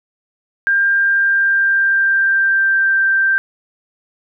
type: tone with pitch glide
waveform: sine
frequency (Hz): 1597 to 1569.6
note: G6 to G6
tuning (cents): +32 to +2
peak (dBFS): -11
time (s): 0.67-3.38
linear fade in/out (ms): 0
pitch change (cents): -30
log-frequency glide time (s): 0.88-3.08
effects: none